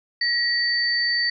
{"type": "tone pair together", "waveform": "sine", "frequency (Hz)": [1910, 4561], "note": ["A#6", "C#8"], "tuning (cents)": [42, 49], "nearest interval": "octave + minor third", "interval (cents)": 1507, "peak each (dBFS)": -22, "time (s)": [0.21, 1.3], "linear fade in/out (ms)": 5, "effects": []}